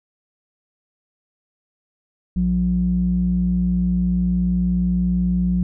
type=tone with low-pass filter; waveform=square; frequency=60.2 Hz; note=B1; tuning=44 cents flat; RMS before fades=-19 dBFS; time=2.36-5.63 s; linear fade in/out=0 ms; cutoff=190 Hz; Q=8.2; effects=none